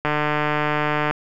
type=click train; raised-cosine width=0.5 ms; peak=-6 dBFS; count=160; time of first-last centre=0.05-1.11 s; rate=150 Hz; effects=none